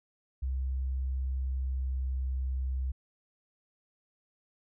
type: tone with pitch glide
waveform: sine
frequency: 65.41 to 65.03 Hz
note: C2 to C2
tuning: 0 to -10 cents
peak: -29 dBFS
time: 0.42-2.92 s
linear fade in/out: 10 ms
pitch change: -10 cents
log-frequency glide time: 1.32-2.13 s
effects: none